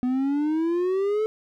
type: exponential sweep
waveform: triangle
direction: up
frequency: 246.9 to 440 Hz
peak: -19 dBFS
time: 0.03-1.26 s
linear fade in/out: 0 ms
effects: none